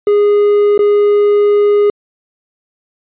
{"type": "tone with dropouts", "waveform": "triangle", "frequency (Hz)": 412.1, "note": "G#4", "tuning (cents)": -13, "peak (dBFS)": -5, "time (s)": [0.07, 1.9], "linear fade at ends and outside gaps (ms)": 2, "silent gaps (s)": [0.778, 0.791], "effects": ["resampled to 8000 Hz"]}